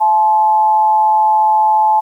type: tone with amplitude modulation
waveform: sine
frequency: 863 Hz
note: A5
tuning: 34 cents flat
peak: -6 dBFS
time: 0-2.01 s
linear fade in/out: 20 ms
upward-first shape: sine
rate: 185 Hz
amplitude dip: 50%
effects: 8-bit